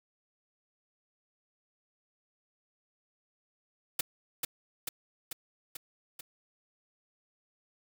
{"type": "noise with echo", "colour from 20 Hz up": "white", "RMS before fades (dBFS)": -29, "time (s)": [3.99, 4.01], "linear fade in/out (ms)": 5, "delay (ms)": 440, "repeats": 5, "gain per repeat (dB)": -3, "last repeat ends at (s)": 6.21, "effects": []}